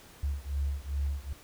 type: beating tone pair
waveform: sine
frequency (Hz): 69.3 / 71.8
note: C#2 / D2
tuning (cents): 0 / -39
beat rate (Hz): 2.5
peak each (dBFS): -32 / -33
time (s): 0.23-1.33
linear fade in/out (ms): 5
effects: pink hiss -54 dBFS RMS until 1.43 s